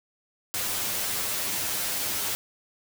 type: noise with comb filter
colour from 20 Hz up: white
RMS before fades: -29 dBFS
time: 0.54-2.35 s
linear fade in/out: 0 ms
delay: 9.8 ms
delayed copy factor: +0.95
effects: none